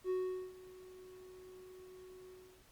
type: tone with ADSR envelope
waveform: triangle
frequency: 370 Hz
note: F#4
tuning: in tune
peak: -30 dBFS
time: 0.04-2.66 s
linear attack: 59 ms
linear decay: 420 ms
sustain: -20 dB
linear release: 370 ms
effects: pink hiss -65 dBFS RMS until 2.71 s + Opus 48 kbps